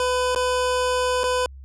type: tone with dropouts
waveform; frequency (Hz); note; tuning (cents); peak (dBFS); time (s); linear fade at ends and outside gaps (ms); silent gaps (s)
25% pulse; 502; B4; +28; -16; 0-1.46; 1; 0.349-0.36 / 1.234-1.239
effects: added 67 Hz sine -38 dBFS peak until 1.64 s + resampled to 24000 Hz